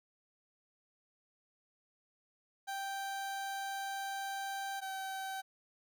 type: tone pair in turn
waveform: 30% pulse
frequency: 784 / 770.1 Hz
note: G5 / G5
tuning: 0 / -31 cents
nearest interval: unison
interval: 31 cents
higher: first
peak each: -35 / -36 dBFS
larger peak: first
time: 2.67-4.81 / 4.81-5.42 s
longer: first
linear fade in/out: 20 ms
effects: none